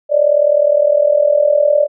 sine tone with amplitude modulation, 587.3 Hz, D5, in tune, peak -5 dBFS, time 0.09-1.88 s, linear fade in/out 50 ms, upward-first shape sine, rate 39.7 Hz, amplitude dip 80%, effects none

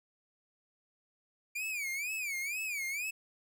45% pulse tone with vibrato, 2349 Hz, D7, in tune, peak -34 dBFS, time 1.55-3.11 s, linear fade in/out 10 ms, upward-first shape sine, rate 2.1 Hz, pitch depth 180 cents each way, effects none

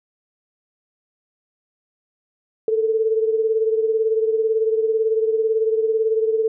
sine beating tone pair, 440 / 458 Hz, A4 / A#4, 0 / -31 cents, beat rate 18 Hz, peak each -17 / -24 dBFS, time 2.68-6.48 s, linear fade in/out 2 ms, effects none

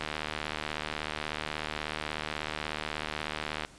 click train, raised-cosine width 0.3 ms, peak -16 dBFS, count 279, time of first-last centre 0.01-3.649 s, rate 76.4 Hz, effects pink hiss -54 dBFS RMS until 3.78 s + resampled to 22050 Hz

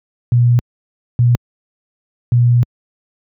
sine tone bursts at uneven times, 120.8 Hz, B2, 38 cents flat, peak -7 dBFS, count 3, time 0.32-0.59 / 1.19-1.35 / 2.32-2.63 s, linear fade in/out 0 ms, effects high-pass 80 Hz 12 dB/octave

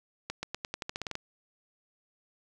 accelerating click train, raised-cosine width 0.2 ms, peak -17 dBFS, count 12, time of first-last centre 0.3-1.154 s, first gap 130 ms, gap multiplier 0.89, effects none

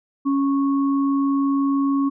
sine tone pair together, 276.9 / 1103.1 Hz, C#4 / C#6, -2 / -9 cents, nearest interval 2 octaves, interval 2393 cents, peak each -17 / -28 dBFS, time 0.25-2.1 s, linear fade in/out 20 ms, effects none

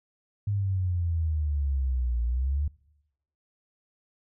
sine exponential two-way sweep, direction down then up, 103.6 to 57.9 to 75.5 Hz, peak -24 dBFS, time 0.47-2.68 s, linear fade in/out 5 ms, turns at 2.23 s, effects noise-tail reverb RT60 0.9 s tail -23 dB re dry

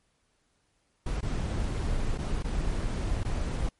brown noise with dropouts, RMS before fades -29 dBFS, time 1.06-3.69 s, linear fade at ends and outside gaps 5 ms, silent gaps 1.208-1.227 / 2.177-2.185 / 2.426-2.443 / 3.235-3.248 s, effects pink hiss -72 dBFS RMS until 3.79 s + MP3 48 kbps

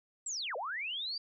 sine linear two-way sweep, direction down then up, 7902 to 455.7 to 4769 Hz, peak -35 dBFS, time 0.26-1.18 s, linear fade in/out 5 ms, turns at 0.56 s, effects none

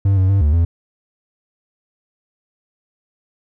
triangle tone with pitch steps, 98.3 / 94.1 / 98.4 / 74.1 / 84.1 Hz, G2 / F#2 / G2 / D2 / E2, +5 / +30 / +7 / +16 / +35 cents, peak -9 dBFS, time 0.05-0.65 s, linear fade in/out 5 ms, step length 120 ms, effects none

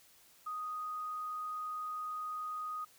sine tone, 1244.5 Hz, D#6, in tune, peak -37 dBFS, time 0.46-2.85 s, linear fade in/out 10 ms, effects white hiss -63 dBFS RMS until 2.98 s

